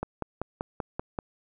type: click train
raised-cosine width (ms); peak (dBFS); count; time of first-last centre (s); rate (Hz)
1; -16; 7; 0.03-1.188; 5.18
effects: none